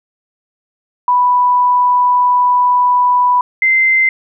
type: tone pair in turn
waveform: sine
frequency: 987.8 / 2077 Hz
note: B5 / C7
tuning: 0 / -13 cents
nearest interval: octave + minor second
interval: 1287 cents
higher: second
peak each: -8 dBFS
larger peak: neither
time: 1.08-3.41 / 3.62-4.09 s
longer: first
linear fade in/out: 2 ms
effects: none